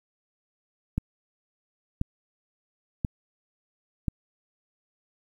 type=click train; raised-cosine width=5 ms; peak=-13 dBFS; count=4; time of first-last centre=0.98-4.082 s; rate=0.967 Hz; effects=9-bit